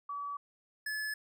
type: tone pair in turn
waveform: sine / square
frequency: 1144 / 1718.1 Hz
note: D6 / A6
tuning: -46 / -42 cents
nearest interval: perfect fifth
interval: 704 cents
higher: second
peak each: -36 / -35 dBFS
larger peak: second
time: 0.09-0.37 / 0.86-1.14 s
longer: neither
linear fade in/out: 5 ms
effects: none

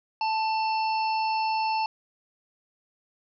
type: harmonic tone with a mistuned harmonic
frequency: 880 Hz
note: A5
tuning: in tune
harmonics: 1 / 3 / 5 / 6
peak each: -24 / -34 / -38 / -40 dBFS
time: 0.21-1.86 s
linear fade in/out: 2 ms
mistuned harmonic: 3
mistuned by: +28 cents
effects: none

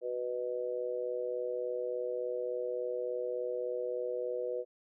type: harmonic tone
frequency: 123.47 Hz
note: B2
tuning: in tune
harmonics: 3 / 4 / 5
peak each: -40 / -34 / -41 dBFS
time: 0.01-4.65 s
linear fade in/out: 50 ms
effects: none

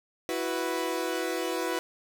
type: chord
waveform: sawtooth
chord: E suspended second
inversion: none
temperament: equal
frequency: 329.6 / 370 / 493.9 Hz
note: E4 / F#4 / B4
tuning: 0 / 0 / 0 cents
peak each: -29 dBFS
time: 0.29-1.79 s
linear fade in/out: 0 ms
effects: none

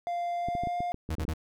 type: tone with pitch glide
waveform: triangle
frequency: 696 to 705.3 Hz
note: F5 to F5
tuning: -6 to +17 cents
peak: -27 dBFS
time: 0.07-0.92 s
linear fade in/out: 0 ms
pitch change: +23 cents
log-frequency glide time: 0.37-0.8 s
type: clicks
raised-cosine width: 3 ms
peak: -23 dBFS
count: 11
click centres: 0.486 / 0.552 / 0.636 / 0.672 / 0.805 / 0.944 / 1.091 / 1.184 / 1.216 / 1.251 / 1.282 s
type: tone bursts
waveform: 40% pulse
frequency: 79 Hz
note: D#2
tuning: 27 cents sharp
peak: -28 dBFS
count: 3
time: 1.1-1.337 s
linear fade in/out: 5 ms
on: 53 ms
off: 39 ms
effects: none

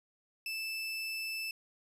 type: tone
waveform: 30% pulse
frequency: 2637 Hz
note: E7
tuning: in tune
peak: -33 dBFS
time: 0.46-1.51 s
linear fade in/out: 2 ms
effects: resampled to 32000 Hz

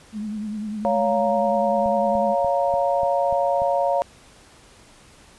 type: tone with vibrato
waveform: sine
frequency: 212.4 Hz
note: G#3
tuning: 39 cents sharp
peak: -26 dBFS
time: 0.12-2.36 s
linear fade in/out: 50 ms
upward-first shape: triangle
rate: 10 Hz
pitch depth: 66 cents each way
type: chord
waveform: sine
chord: Bb minor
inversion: first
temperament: just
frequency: 559.4 / 699.2 / 932.3 Hz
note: Db5 / F5 / Bb5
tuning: +16 / +2 / 0 cents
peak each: -21 / -22 / -25 dBFS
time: 0.85-4.02 s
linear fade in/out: 0 ms
type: click train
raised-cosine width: 5 ms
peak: -25 dBFS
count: 7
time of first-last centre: 1.86-3.62 s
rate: 3.41 Hz
effects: pink hiss -50 dBFS RMS until 5.38 s + resampled to 24000 Hz

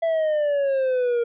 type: exponential sweep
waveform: triangle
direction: down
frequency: 668 to 466.2 Hz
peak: -17 dBFS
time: 0.02-1.24 s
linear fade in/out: 10 ms
effects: resampled to 8000 Hz

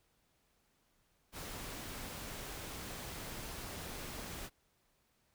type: noise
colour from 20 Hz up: pink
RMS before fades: -45 dBFS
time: 1.32-4.5 s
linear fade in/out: 50 ms
effects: pink hiss -75 dBFS RMS until 5.34 s

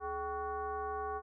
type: tone with frequency modulation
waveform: sine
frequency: 772 Hz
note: G5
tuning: 27 cents flat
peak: -35 dBFS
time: 0-1.22 s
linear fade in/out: 50 ms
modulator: 350 Hz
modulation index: 1.4
effects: none

